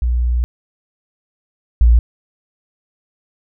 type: tone pair in turn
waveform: sine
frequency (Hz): 60.3 / 58.35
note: B1 / A#1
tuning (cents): -41 / +2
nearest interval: minor second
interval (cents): 57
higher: first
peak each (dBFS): -13 / -6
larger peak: second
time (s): 0.02-0.44 / 1.81-1.99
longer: first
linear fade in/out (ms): 0
effects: none